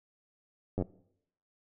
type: slowing click train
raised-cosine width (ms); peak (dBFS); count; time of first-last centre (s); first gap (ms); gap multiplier
2; -19; 5; 0.78-0.823; 10; 1.05
effects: noise-tail reverb RT60 0.7 s tail -20 dB re dry